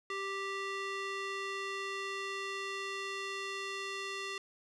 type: tone with band-pass filter sweep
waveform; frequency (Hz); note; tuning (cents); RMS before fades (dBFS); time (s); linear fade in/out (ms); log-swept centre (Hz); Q
square; 392; G4; 0; -39; 0.1-4.38; 2; 1900 to 3000; 0.89
effects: resampled to 24000 Hz